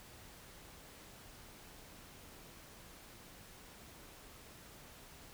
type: silence
effects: pink hiss -56 dBFS RMS until 5.33 s